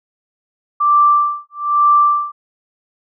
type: tone with tremolo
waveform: sine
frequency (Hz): 1174.7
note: D6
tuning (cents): 0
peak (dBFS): -7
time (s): 0.8-2.32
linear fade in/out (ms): 10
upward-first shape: sine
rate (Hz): 1.1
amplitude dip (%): 100
effects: none